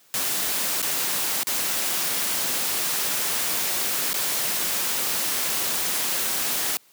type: noise with dropouts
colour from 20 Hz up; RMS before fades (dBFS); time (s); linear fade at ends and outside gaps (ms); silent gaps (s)
white; -25; 0.14-6.77; 0; 0.818-0.827 / 1.432-1.47 / 4.131-4.142
effects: white hiss -57 dBFS RMS until 6.92 s + high-pass 150 Hz 12 dB/octave